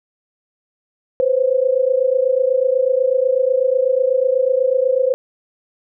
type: tone pair together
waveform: sine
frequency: 503.9 / 532 Hz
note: B4 / C5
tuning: +35 / +29 cents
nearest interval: minor second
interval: 94 cents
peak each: -16 dBFS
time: 1.2-5.14 s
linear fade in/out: 0 ms
effects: none